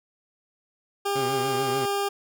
20% pulse tone, 401.2 Hz, G4, 40 cents sharp, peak -19 dBFS, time 1.05-2.09 s, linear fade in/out 10 ms
15% pulse tone with vibrato, 130.81 Hz, C3, in tune, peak -24 dBFS, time 1.15-1.86 s, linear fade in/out 10 ms, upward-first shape triangle, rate 6.8 Hz, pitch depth 130 cents each way
effects none

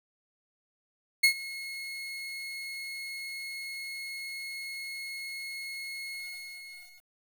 30% pulse tone with ADSR envelope, 2169 Hz, C#7, 38 cents flat, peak -14 dBFS, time 1.23-7.1 s, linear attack 11 ms, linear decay 90 ms, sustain -20 dB, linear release 1000 ms, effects 9-bit

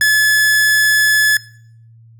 45% pulse tone, 1717 Hz, A6, 43 cents flat, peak -9 dBFS, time 0.01-1.37 s, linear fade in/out 2 ms, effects noise-tail reverb RT60 0.6 s tail -19 dB re dry + added 114 Hz sine -41 dBFS peak until 2.19 s

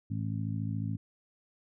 harmonic tone, 54 Hz, A1, 32 cents flat, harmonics 2 / 3 / 4 / 5, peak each -33 / -37 / -39 / -41 dBFS, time 0.1-0.97 s, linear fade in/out 10 ms, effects none

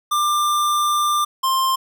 square tone pair in turn, 1190 / 1053 Hz, D6 / C6, +22 / +11 cents, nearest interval major second, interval 211 cents, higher first, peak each -17 dBFS, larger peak neither, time 0.11-1.25 / 1.43-1.76 s, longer first, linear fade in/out 10 ms, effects none

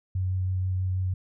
sine tone with vibrato, 92.9 Hz, F#2, 7 cents sharp, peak -24 dBFS, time 0.15-1.14 s, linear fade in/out 5 ms, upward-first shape sine, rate 6.2 Hz, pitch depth 11 cents each way, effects none

